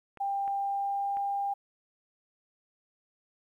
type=clicks; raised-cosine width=0.5 ms; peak=-33 dBFS; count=3; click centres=0.173 / 0.478 / 1.17 s
type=tone with pitch glide; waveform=sine; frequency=794 to 799.5 Hz; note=G5 to G5; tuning=+22 to +34 cents; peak=-28 dBFS; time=0.2-1.54 s; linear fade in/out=10 ms; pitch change=+12 cents; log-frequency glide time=0.53-1.2 s
effects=11-bit